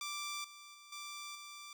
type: tone with level steps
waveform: 10% pulse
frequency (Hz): 1174.7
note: D6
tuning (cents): 0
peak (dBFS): -31 / -44 / -47 / -36 / -40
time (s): 0.01-1.73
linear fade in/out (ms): 2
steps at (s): 0.44 / 0.74 / 0.92 / 1.35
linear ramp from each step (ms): 5
effects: none